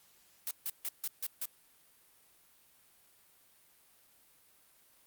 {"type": "noise bursts", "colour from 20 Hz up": "blue", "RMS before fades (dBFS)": -36, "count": 6, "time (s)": [0.47, 1.454], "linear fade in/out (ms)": 0, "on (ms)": 39, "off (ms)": 150, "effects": ["white hiss -65 dBFS RMS until 5.06 s", "Opus 48 kbps"]}